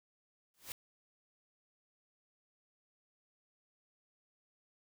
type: noise with exponential growth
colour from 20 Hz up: white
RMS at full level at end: -40 dBFS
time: 0.54-0.72 s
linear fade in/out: 1 ms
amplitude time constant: 37 ms
effects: none